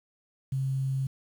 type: tone with quantisation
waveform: sine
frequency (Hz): 134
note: C3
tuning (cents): +42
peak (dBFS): -26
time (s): 0.52-1.07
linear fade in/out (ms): 5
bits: 9
effects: none